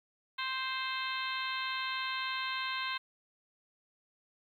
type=harmonic tone with a mistuned harmonic; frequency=523.3 Hz; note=C5; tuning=in tune; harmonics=2 / 3 / 4 / 5 / 6 / 7 / 8; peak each=-38 / -40 / -41 / -42 / -43 / -43 / -44 dBFS; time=0.38-2.98 s; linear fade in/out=10 ms; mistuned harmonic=8; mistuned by=-31 cents; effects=11-bit